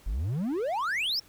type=exponential sweep; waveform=triangle; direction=up; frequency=41.2 to 5588 Hz; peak=-25 dBFS; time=0.06-1.2 s; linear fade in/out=10 ms; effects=pink hiss -57 dBFS RMS until 1.28 s